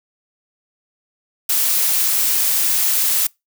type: noise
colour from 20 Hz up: blue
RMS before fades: -17 dBFS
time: 1.49-3.27 s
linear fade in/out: 5 ms
effects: noise-tail reverb RT60 0.2 s tail -25 dB re dry